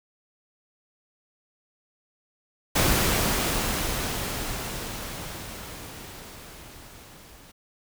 pink noise with level ramp, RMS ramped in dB -21 to -50 dBFS, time 2.75-7.52 s, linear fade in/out 10 ms, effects none

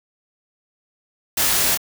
white noise with echo, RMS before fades -20 dBFS, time 1.37-1.75 s, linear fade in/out 5 ms, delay 25 ms, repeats 1, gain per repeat -3 dB, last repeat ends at 1.775 s, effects none

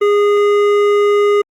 sine tone with hard clipping, 411 Hz, G#4, 18 cents flat, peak -11 dBFS, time 0.01-1.42 s, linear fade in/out 10 ms, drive 11 dB, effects Opus 32 kbps

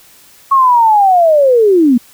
sine linear sweep, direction down, 1106 to 227.9 Hz, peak -5 dBFS, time 0.51-1.98 s, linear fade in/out 10 ms, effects white hiss -43 dBFS RMS until 2.13 s

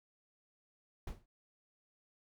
brown noise with exponential decay, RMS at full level -36 dBFS, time 1.07-1.26 s, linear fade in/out 5 ms, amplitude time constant 40 ms, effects none

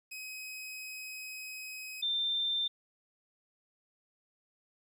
sawtooth / sine tone pair in turn, 2532 / 3581 Hz, D#7 / A7, +30 / +30 cents, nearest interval tritone, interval 600 cents, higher second, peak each -38 / -29 dBFS, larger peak second, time 0.11-2.02 / 2.02-2.68 s, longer first, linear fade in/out 10 ms, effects 11-bit

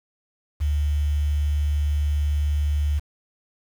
sine tone with quantisation, 73.42 Hz, D2, in tune, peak -19 dBFS, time 0.6-3 s, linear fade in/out 20 ms, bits 7, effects none

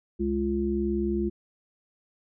harmonic tone, 69.3 Hz, C#2, in tune, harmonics 1 / 3 / 5, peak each -32 / -28 / -27 dBFS, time 0.19-1.3 s, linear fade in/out 20 ms, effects none

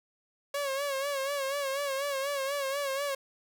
sawtooth tone with vibrato, 554.4 Hz, C#5, in tune, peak -26 dBFS, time 0.54-3.15 s, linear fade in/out 5 ms, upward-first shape sine, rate 4.1 Hz, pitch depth 68 cents each way, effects none

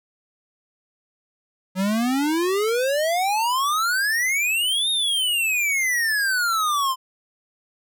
square exponential two-way sweep, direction up then down, 182.5 to 3746 to 1024 Hz, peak -20 dBFS, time 1.75-6.96 s, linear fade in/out 50 ms, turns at 4.9 s, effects none

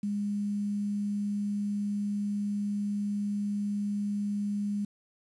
sine tone with quantisation, 204.6 Hz, G#3, 26 cents flat, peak -28 dBFS, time 0.03-4.85 s, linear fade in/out 5 ms, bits 9, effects resampled to 24000 Hz

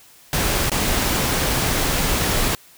pink noise with dropouts, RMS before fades -20 dBFS, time 0.33-2.55 s, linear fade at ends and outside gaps 1 ms, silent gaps 0.697-0.717 s, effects white hiss -49 dBFS RMS until 2.77 s

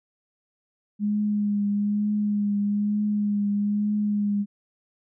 sine tone with vibrato, 206.4 Hz, G#3, 10 cents flat, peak -21 dBFS, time 0.99-4.46 s, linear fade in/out 50 ms, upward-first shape triangle, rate 1.1 Hz, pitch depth 28 cents each way, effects none

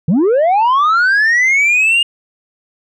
sine linear sweep, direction up, 141.2 to 2852 Hz, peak -6 dBFS, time 0.08-2.03 s, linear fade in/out 5 ms, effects tanh soft clip ceiling -8 dBFS

